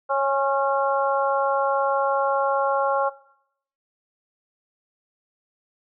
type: harmonic tone with a mistuned harmonic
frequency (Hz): 275.2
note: C#4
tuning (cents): -12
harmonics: 2 / 3 / 4 / 5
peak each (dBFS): -23 / -25 / -26 / -27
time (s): 0.09-3.1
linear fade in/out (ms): 20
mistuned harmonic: 4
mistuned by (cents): -21
effects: noise-tail reverb RT60 0.7 s tail -18 dB re dry